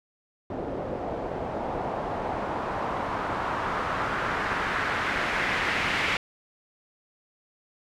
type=noise with low-pass filter sweep; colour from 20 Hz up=white; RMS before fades=-29 dBFS; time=0.5-6.17 s; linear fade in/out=2 ms; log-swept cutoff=520 to 2300 Hz; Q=1.7; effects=none